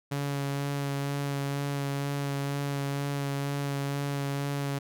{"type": "tone with vibrato", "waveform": "sawtooth", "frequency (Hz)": 140.8, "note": "C#3", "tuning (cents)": 27, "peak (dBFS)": -25, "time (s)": [0.11, 4.79], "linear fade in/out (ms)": 10, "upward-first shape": "sine", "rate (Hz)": 2.1, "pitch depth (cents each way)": 14, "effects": []}